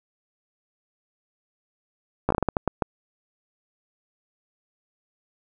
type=slowing click train; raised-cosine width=1 ms; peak=-7 dBFS; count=10; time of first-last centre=2.29-2.822 s; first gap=14 ms; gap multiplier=1.34; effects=none